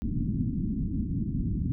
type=low-pass noise; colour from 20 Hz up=white; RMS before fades=-29 dBFS; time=0.02-1.72 s; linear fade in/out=0 ms; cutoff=270 Hz; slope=48 dB/octave; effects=none